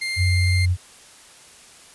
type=tone; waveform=30% pulse; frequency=2106 Hz; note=C7; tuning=11 cents sharp; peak=-21 dBFS; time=0.01-0.66 s; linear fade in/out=10 ms
type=tone with vibrato; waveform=sine; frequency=90.8 Hz; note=F#2; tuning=32 cents flat; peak=-16 dBFS; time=0.16-0.77 s; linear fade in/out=50 ms; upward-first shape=square; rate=3.1 Hz; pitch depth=13 cents each way
effects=white hiss -47 dBFS RMS until 1.94 s + resampled to 24000 Hz